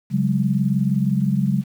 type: chord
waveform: sine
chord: C# suspended fourth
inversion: none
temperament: equal with one note detuned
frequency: 138.59 / 185 / 204.4 Hz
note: C#3 / F#3 / G#3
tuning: 0 / 0 / -27 cents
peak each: -21 dBFS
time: 0.1-1.64 s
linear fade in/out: 50 ms
effects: 8-bit